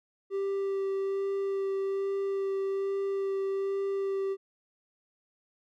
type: tone with vibrato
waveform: triangle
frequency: 391.5 Hz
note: G4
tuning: 2 cents flat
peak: -26 dBFS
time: 0.3-4.37 s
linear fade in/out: 50 ms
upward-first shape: sine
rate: 1.2 Hz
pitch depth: 10 cents each way
effects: none